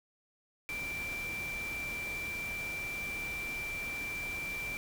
sine tone in noise, 2350 Hz, D7, 1 cent sharp, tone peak -36 dBFS, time 0.69-4.77 s, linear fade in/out 0 ms, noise pink, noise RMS -45 dBFS, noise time 0.69-4.77 s, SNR +6 dB, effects none

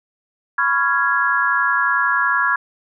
sine chord, C# dominant seventh, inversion third, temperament just, 997.9 / 1108.7 / 1385.9 / 1663.1 Hz, B5 / C#6 / E#6 / G#6, +18 / 0 / -14 / +2 cents, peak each -23 / -22 / -20 / -18 dBFS, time 0.58-2.56 s, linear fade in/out 5 ms, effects none

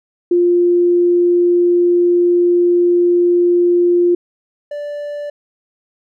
sine / triangle tone pair in turn, 350.5 / 584.6 Hz, F4 / D5, +6 / -8 cents, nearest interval major sixth, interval 886 cents, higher second, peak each -9 / -20 dBFS, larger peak first, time 0.31-4.15 / 4.71-5.3 s, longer first, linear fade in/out 5 ms, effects none

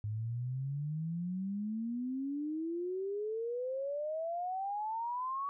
sine exponential sweep, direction up, 103.83 to 1138 Hz, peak -34 dBFS, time 0.04-5.49 s, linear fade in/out 0 ms, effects none

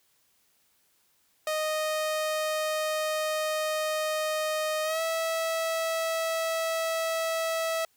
sawtooth tone with pitch glide, 620 to 652.3 Hz, D#5 to E5, -6 to -18 cents, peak -23 dBFS, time 1.47-7.85 s, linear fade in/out 2 ms, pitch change +88 cents, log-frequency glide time 4.84-5.01 s, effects white hiss -68 dBFS RMS until 7.96 s

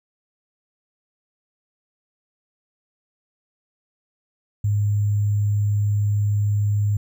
sine tone with sample-and-hold, 103.3 Hz, G#2, 9 cents flat, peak -17 dBFS, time 4.64-6.97 s, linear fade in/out 5 ms, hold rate 7350 Hz, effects none

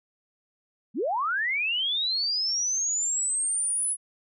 sine linear sweep, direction up, 174.61 to 10330 Hz, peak -24 dBFS, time 0.94-3.97 s, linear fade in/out 50 ms, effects none

